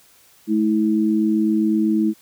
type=tone pair together; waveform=sine; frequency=215.3 / 323.1 Hz; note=A3 / E4; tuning=-37 / -35 cents; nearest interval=perfect fifth; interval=702 cents; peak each=-18 dBFS; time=0.47-2.14 s; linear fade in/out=50 ms; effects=white hiss -53 dBFS RMS until 2.21 s